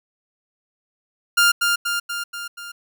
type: tone with echo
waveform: sawtooth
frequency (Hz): 1400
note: F6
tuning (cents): +4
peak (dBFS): -9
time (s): 1.37-1.52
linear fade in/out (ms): 10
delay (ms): 240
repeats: 5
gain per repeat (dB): -4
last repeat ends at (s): 2.72
effects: none